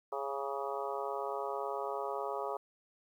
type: harmonic tone with a mistuned harmonic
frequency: 138.2 Hz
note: C#3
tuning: 5 cents flat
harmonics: 3 / 4 / 5 / 6 / 7 / 8 / 9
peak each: -40 / -41 / -42 / -43 / -43 / -44 / -45 dBFS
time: 0.12-2.57 s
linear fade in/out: 5 ms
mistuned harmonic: 8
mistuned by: +45 cents
effects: 11-bit